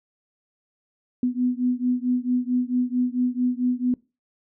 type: beating tone pair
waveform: sine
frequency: 246.9 / 251.4 Hz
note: B3 / B3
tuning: 0 / +31 cents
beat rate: 4.5 Hz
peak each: -23 / -24 dBFS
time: 1.23-3.94 s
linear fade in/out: 2 ms
effects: noise-tail reverb RT60 0.3 s tail -23 dB re dry